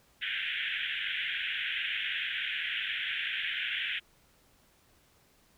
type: band-pass noise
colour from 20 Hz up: white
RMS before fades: -34 dBFS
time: 0.21-4 s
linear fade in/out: 20 ms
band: 1500 to 3400 Hz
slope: 96 dB/octave
effects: pink hiss -65 dBFS RMS until 5.57 s